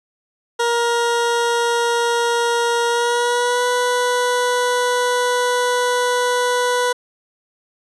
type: tone with pitch glide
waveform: 20% pulse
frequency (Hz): 471.4 to 492.8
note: A#4 to B4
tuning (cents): +19 to -4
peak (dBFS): -11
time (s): 0.59-6.93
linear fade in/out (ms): 10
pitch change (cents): +77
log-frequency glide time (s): 2.88-3.66
effects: resampled to 24000 Hz